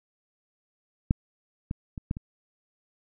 clicks, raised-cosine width 5 ms, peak -8 / -18 / -23 / -15 / -23 dBFS, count 5, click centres 1.109 / 1.711 / 1.978 / 2.111 / 2.169 s, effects none

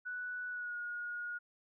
sine tone with pitch glide, 1480 to 1440.4 Hz, F#6 to F#6, 0 to -47 cents, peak -38 dBFS, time 0.05-1.39 s, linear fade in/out 20 ms, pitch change -47 cents, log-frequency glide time 0.49-0.77 s, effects none

